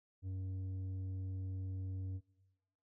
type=tone with tanh clipping; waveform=sine; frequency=94.3 Hz; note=F#2; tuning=33 cents sharp; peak=-40 dBFS; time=0.22-2.21 s; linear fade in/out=50 ms; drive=7 dB; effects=noise-tail reverb RT60 1.0 s tail -20 dB re dry